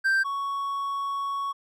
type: tone pair in turn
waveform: triangle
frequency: 1570 / 1113 Hz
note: G6 / C#6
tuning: +2 / +7 cents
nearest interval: tritone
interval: 595 cents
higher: first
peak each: -18 / -25 dBFS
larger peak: first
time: 0.04-0.24 / 0.24-1.53 s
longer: second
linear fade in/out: 20 ms
effects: none